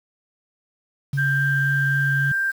sine tone with vibrato, 138.59 Hz, C#3, in tune, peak -20 dBFS, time 1.13-2.32 s, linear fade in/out 5 ms, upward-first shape sine, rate 3.7 Hz, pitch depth 10 cents each way
sine tone, 1581 Hz, G6, 14 cents sharp, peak -19 dBFS, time 1.17-2.52 s, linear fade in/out 20 ms
effects tanh soft clip ceiling -10 dBFS + 7-bit

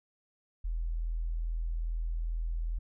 sine tone, 41.2 Hz, E1, in tune, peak -30 dBFS, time 0.64-2.79 s, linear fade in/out 10 ms, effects none

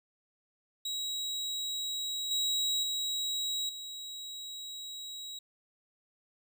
35% pulse tone with level steps, 3847 Hz, B7, 46 cents flat, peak -31 / -26 / -29 / -38 dBFS, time 0.85-5.39 s, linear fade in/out 5 ms, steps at 2.31 / 2.83 / 3.69 s, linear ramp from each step 2 ms, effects none

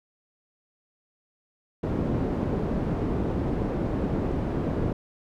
white low-pass noise, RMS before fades -27 dBFS, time 1.83-4.93 s, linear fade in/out 5 ms, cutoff 320 Hz, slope 12 dB/octave, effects none

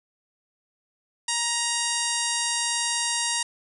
harmonic tone, 941 Hz, A#5, 16 cents sharp, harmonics 1 / 2 / 3 / 4 / 5 / 6 / 7 / 8 / 9 / 10, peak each -33 / -33 / -33 / -33 / -33 / -33 / -33 / -33 / -33 / -33 dBFS, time 1.28-3.43 s, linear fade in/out 5 ms, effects none

